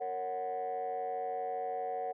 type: chord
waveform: sine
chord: F# major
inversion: first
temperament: just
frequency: 462.5 / 555 / 740 Hz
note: A#4 / C#5 / F#5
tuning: -14 / +2 / 0 cents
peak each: -38 / -40 / -34 dBFS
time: 0-2.13 s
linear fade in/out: 20 ms
effects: tanh soft clip ceiling -29 dBFS